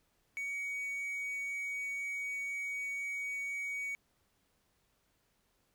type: tone with quantisation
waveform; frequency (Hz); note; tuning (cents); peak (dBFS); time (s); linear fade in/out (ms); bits
triangle; 2249; C#7; +24; -34; 0.37-3.95; 0; 10
effects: pink hiss -75 dBFS RMS until 5.74 s